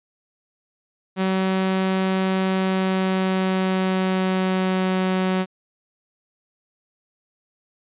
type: tone with pitch glide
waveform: sawtooth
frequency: 189.2 to 186.6 Hz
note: F#3 to F#3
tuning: +39 to +15 cents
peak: -15 dBFS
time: 1.16-5.46 s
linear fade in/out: 50 ms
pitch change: -24 cents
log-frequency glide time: 2.48-4.96 s
effects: resampled to 8000 Hz